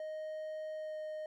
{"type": "tone with pitch glide", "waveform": "triangle", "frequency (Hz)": [622.3, 618.4], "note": ["D#5", "D#5"], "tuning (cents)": [0, -11], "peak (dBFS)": -37, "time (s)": [0, 1.26], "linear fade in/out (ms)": 2, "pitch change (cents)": -11, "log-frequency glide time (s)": [0.75, 0.98], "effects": []}